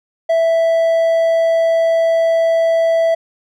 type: tone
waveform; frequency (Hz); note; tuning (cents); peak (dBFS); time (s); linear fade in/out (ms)
triangle; 659.3; E5; 0; -9; 0.29-3.15; 10
effects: none